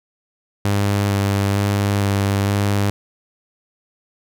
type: tone with vibrato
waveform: sawtooth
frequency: 100.3 Hz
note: G2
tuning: 40 cents sharp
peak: -12 dBFS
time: 0.65-2.9 s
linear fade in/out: 0 ms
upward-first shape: square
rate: 1.1 Hz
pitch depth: 12 cents each way
effects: none